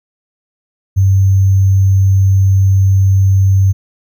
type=tone with sample-and-hold; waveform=sine; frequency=96.5 Hz; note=G2; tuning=27 cents flat; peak=-6 dBFS; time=0.96-3.73 s; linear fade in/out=20 ms; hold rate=6300 Hz; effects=none